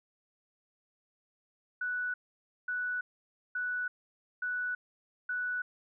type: tone bursts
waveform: sine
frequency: 1480 Hz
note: F#6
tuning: in tune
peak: -31 dBFS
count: 5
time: 1.81-5.62 s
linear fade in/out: 5 ms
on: 330 ms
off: 540 ms
effects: none